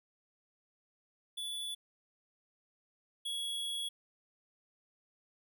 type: tone pair in turn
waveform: square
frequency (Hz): 3448 / 3346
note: A7 / G#7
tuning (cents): -36 / +12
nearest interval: minor second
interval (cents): 52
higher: first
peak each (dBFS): -38 / -36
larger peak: second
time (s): 1.37-1.75 / 3.25-3.89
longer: second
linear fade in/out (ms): 10
effects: none